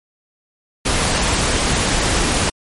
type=noise; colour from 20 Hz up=pink; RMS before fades=-17 dBFS; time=0.85-2.5 s; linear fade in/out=10 ms; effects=MP3 48 kbps